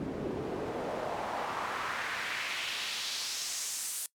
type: noise with band-pass filter sweep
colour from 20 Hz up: pink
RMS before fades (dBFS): -36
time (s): 0-4.06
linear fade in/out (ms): 0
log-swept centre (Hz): 250 to 10000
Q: 1.6
effects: noise-tail reverb RT60 0.1 s tail -20 dB re dry